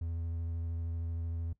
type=tone with vibrato; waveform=triangle; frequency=83.4 Hz; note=E2; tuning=21 cents sharp; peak=-32 dBFS; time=0.01-1.53 s; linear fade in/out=5 ms; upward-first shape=sine; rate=13 Hz; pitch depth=16 cents each way; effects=noise-tail reverb RT60 0.1 s tail -18 dB re dry